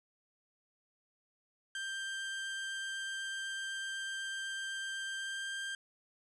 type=tone with pitch glide; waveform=30% pulse; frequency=1577 to 1586.1 Hz; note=G6 to G6; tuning=+10 to +20 cents; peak=-35 dBFS; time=1.75-5.75 s; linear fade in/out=2 ms; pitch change=+10 cents; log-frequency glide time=5.16-5.5 s; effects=resampled to 24000 Hz